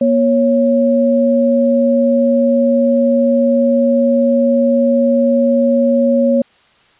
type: tone pair together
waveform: sine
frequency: 238.9 / 552 Hz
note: A#3 / C#5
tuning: +43 / -7 cents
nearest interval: octave + major second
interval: 1450 cents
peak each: -12 dBFS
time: 0.01-6.42 s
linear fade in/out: 5 ms
effects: white hiss -51 dBFS RMS until 6.99 s + resampled to 8000 Hz